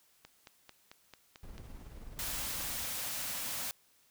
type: click train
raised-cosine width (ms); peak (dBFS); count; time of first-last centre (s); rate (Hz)
0.2; -32; 7; 0.25-1.58; 4.51
type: noise with tremolo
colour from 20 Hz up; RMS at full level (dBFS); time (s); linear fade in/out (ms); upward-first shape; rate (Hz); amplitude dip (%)
brown; -46; 1.43-2.85; 0; triangle; 19; 50
type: band-stop noise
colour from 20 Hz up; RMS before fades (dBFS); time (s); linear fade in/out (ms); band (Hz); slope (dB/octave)
white; -38; 2.19-3.71; 0; 320 to 470; 96
effects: white hiss -68 dBFS RMS until 4.1 s